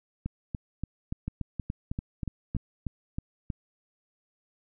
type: two click trains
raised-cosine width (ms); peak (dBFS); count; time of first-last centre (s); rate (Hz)
5; -19 / -19; 8 / 9; 1.28-3.502 / 0.26-2.565; 3.15 / 3.47
effects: none